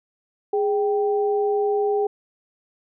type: tone pair together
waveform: sine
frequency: 414.3 / 782 Hz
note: G#4 / G5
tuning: -4 / -4 cents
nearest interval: major seventh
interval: 1100 cents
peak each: -19 / -26 dBFS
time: 0.53-2.07 s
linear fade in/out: 5 ms
effects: none